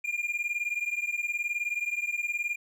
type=beating tone pair; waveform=triangle; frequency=2400 / 2419 Hz; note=D7 / D#7; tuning=+37 / -49 cents; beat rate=19 Hz; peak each=-30 dBFS; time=0.04-2.56 s; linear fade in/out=10 ms; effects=none